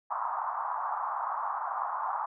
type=band-pass noise; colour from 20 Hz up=white; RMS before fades=-33 dBFS; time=0.1-2.26 s; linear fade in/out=10 ms; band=770 to 1200 Hz; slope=48 dB/octave; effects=none